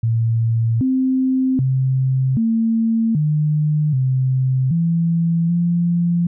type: tone with pitch steps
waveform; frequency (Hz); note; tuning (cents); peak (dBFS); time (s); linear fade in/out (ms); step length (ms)
sine; 114.3 / 260.7 / 131.5 / 226 / 151.4 / 130.5 / 167.4 / 172.3; A#2 / C4 / C3 / A3 / D#3 / C3 / E3 / F3; -34 / -6 / +9 / +47 / -47 / -4 / +27 / -23; -14; 0.03-6.27; 5; 780
effects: none